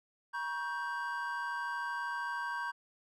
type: chord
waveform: triangle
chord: G diminished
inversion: first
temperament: equal with one note detuned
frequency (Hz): 955.8 / 1108.7 / 1568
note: Bb5 / Db6 / G6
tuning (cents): +43 / 0 / 0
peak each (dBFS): -37 / -40 / -36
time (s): 0.33-2.72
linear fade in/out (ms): 20
effects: none